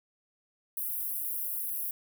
pink high-pass noise, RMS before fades -34 dBFS, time 0.77-1.91 s, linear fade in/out 2 ms, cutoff 11000 Hz, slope 48 dB/octave, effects none

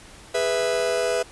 45% pulse chord, E major, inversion first, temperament just, 412 / 494.4 / 659.3 Hz, G#4 / B4 / E5, -14 / +2 / 0 cents, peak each -28 / -24 / -25 dBFS, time 0.34-1.23 s, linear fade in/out 10 ms, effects pink hiss -46 dBFS RMS until 1.31 s + resampled to 24000 Hz

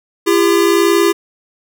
square tone pair together, 340 / 400.8 Hz, F4 / G4, -46 / +38 cents, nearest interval minor third, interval 284 cents, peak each -13 dBFS, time 0.26-1.13 s, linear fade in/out 20 ms, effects none

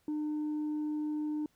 sine tone with tanh clipping, 302.2 Hz, D4, 50 cents sharp, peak -32 dBFS, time 0.08-1.46 s, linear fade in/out 2 ms, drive 1 dB, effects pink hiss -72 dBFS RMS until 1.55 s

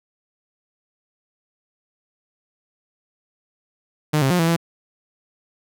sawtooth tone with pitch steps, 152 / 134.3 / 178.6 / 165 / 167.8 Hz, D#3 / C3 / F3 / E3 / E3, -40 / +46 / +39 / +2 / +31 cents, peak -12 dBFS, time 4.13-4.565 s, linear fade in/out 10 ms, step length 87 ms, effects none

